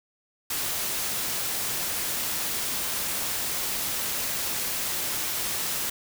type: noise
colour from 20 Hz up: white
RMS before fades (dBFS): -29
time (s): 0.5-5.9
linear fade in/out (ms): 5
effects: none